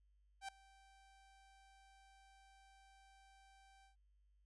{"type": "tone with ADSR envelope", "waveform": "sawtooth", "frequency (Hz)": 780, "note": "G5", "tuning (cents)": -9, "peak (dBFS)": -39, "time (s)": [0.41, 3.96], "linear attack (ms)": 75, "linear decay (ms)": 3, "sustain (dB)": -23, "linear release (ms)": 120, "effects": ["added 50 Hz sine -70 dBFS peak until 4.45 s", "resampled to 24000 Hz"]}